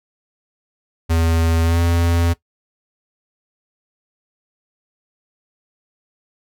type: tone with pitch glide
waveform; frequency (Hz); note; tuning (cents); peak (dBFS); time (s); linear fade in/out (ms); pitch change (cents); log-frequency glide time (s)
square; 82.41 to 84.97; E2 to F2; 0 to -47; -15; 1.09-2.34; 20; +53; 1.63-1.8
effects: noise-tail reverb RT60 0.1 s tail -17 dB re dry

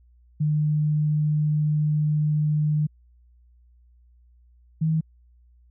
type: tone pair in turn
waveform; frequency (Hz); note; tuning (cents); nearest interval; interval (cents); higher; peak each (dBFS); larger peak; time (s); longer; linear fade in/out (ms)
sine; 151.2 / 158.92; D#3 / D#3; -49 / +37; minor second; 86; second; -19; neither; 0.4-2.87 / 4.81-5.01; first; 10
effects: added 60 Hz sine -53 dBFS peak until 5.7 s

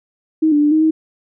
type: tone with pitch steps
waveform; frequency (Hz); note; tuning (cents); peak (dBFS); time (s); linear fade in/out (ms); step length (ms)
sine; 315.3 / 294.1 / 295.9 / 312.8 / 316.4; D#4 / D4 / D4 / D#4 / D#4; +23 / +3 / +13 / +9 / +29; -10; 0.42-0.91; 10; 98
effects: none

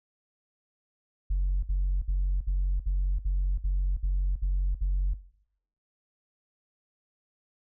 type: tone bursts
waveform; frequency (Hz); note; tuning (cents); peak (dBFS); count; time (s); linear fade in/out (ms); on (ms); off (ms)
sine; 46.25; F#1; 0; -21; 10; 1.3-5.14; 10; 330; 60
effects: noise-tail reverb RT60 0.7 s tail -19 dB re dry + tanh soft clip ceiling -21 dBFS

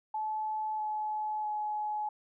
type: tone with pitch steps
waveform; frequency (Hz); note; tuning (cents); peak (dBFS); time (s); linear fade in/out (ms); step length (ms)
sine; 863 / 854.6 / 846.2; A5 / G#5 / G#5; -34 / +49 / +32; -31; 0.14-2.09; 5; 650
effects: none

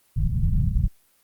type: low-pass noise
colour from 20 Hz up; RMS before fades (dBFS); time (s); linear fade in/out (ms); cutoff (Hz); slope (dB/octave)
pink; -21; 0.16-0.88; 10; 180; 48
effects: white hiss -62 dBFS RMS until 1.23 s + Opus 24 kbps

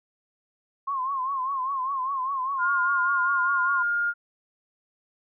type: tone with vibrato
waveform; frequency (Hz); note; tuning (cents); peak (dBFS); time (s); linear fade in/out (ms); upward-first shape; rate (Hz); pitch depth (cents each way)
sine; 1067; C6; +34; -25; 0.87-3.83; 10; triangle; 5; 110
type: tone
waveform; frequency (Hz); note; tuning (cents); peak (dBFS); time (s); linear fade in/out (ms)
sine; 1415; F6; +22; -22; 2.58-4.14; 50
effects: none

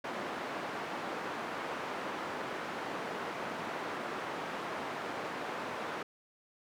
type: band-pass noise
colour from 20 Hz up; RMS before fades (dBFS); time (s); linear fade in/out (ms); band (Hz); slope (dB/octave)
white; -39; 0.04-6.03; 5; 210 to 1300; 12
effects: none

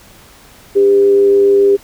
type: tone with frequency modulation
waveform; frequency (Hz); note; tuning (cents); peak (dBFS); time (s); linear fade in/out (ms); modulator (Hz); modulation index
sine; 399.4; G4; +32; -6; 0.75-1.77; 20; 107; 0.23
effects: pink hiss -42 dBFS RMS until 1.83 s

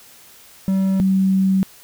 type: tone pair in turn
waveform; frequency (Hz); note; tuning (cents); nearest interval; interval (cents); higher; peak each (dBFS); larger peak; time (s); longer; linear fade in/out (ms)
triangle / sine; 191.8 / 191.03; G3 / G3; -37 / -44; unison; 7; first; -13; neither; 0.68-1 / 1-1.63; second; 0
effects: white hiss -46 dBFS RMS until 1.83 s

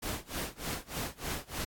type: noise with tremolo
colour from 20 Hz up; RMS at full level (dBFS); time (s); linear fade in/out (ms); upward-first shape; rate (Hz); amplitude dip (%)
pink; -35; 0.02-1.65; 10; sine; 3.3; 95
effects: AAC 64 kbps

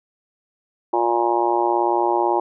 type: harmonic tone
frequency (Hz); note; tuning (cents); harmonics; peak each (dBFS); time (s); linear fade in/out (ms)
118; A#2; +22; 3 / 4 / 5 / 6 / 7 / 8 / 9; -21 / -32 / -26 / -28 / -21 / -23 / -32; 0.93-2.4; 5
effects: none

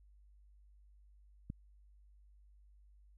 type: click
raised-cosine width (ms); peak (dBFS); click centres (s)
5; -29; 1.501
effects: added 50 Hz sine -60 dBFS peak until 3.17 s

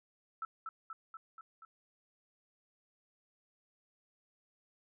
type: tone with echo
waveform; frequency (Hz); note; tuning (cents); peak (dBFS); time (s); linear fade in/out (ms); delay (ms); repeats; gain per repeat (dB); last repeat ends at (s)
sine; 1318.5; E6; 0; -36; 0.42-0.45; 2; 240; 5; -3; 1.65
effects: none

